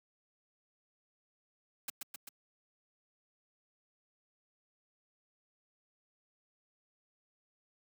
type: noise with echo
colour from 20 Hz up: white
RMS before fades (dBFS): -38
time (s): 1.88-1.9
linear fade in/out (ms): 5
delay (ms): 130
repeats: 3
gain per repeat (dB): -3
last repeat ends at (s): 2.29
effects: high-pass 150 Hz 12 dB/octave